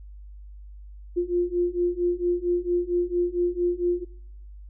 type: beating tone pair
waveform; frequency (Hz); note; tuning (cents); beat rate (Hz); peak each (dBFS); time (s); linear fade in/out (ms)
sine; 349.2 / 353.6; F4 / F4; 0 / +22; 4.4; -25 / -24; 1.16-4.05; 20
effects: noise-tail reverb RT60 0.7 s tail -20 dB re dry + added 50 Hz sine -40 dBFS peak until 4.69 s